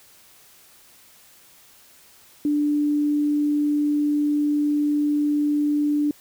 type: tone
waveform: sine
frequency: 294.4 Hz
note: D4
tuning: 4 cents sharp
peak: -18 dBFS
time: 2.45-6.11 s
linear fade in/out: 2 ms
effects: white hiss -52 dBFS RMS until 6.2 s